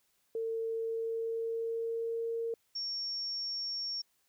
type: tone with pitch glide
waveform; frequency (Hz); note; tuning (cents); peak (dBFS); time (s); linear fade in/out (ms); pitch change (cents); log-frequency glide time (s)
sine; 452.2 to 459.6; A4 to A#4; +47 to -25; -32; 0.35-2.54; 2; +28; 0.69-2.27
type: tone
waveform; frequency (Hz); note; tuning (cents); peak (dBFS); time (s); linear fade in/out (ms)
sine; 5500; F8; -27; -34; 2.75-4.02; 10
effects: white hiss -74 dBFS RMS until 4.28 s